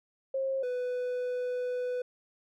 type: tone pair in turn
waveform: sine / triangle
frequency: 535 / 497 Hz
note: C5 / B4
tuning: +38 / +11 cents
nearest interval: minor second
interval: 127 cents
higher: first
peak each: -28 dBFS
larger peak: neither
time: 0.34-0.63 / 0.63-2.02 s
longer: second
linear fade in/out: 5 ms
effects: none